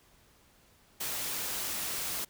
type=noise; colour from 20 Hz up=white; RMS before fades=-35 dBFS; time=1-2.25 s; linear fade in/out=10 ms; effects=pink hiss -63 dBFS RMS until 2.29 s